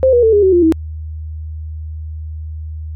sine tone with pitch steps, 523.3 / 482.6 / 445.2 / 410.6 / 378.7 / 349.3 / 322.1 Hz, C5 / B4 / A4 / G#4 / F#4 / F4 / E4, 0 / -40 / +20 / -20 / +40 / 0 / -40 cents, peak -7 dBFS, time 0.03-0.723 s, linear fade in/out 0 ms, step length 99 ms, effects added 78 Hz sine -23 dBFS peak until 2.95 s

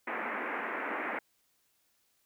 white band-pass noise, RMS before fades -36 dBFS, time 0.07-1.19 s, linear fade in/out 5 ms, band 220 to 2200 Hz, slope 48 dB/octave, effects white hiss -73 dBFS RMS until 2.25 s

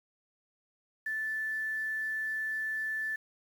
sine tone with quantisation, 1754 Hz, A6, 6 cents flat, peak -31 dBFS, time 1.06-3.16 s, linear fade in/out 5 ms, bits 9, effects none

